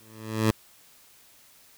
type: tone with exponential growth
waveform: 15% pulse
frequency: 110 Hz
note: A2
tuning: in tune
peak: -11 dBFS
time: 0-0.51 s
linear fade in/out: 5 ms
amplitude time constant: 110 ms
effects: white hiss -56 dBFS RMS until 1.77 s